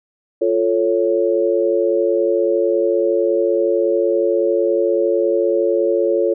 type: chord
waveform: sine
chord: F augmented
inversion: none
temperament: equal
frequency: 349.2 / 440 / 554.4 Hz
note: F4 / A4 / C#5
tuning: 0 / 0 / 0 cents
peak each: -18 dBFS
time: 0.41-6.34 s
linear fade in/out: 10 ms
effects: none